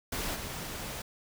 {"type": "noise with level steps", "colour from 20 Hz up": "pink", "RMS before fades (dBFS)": [-34, -39], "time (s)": [0.12, 1.02], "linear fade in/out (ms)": 5, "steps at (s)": 0.34, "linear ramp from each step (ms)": 20, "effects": []}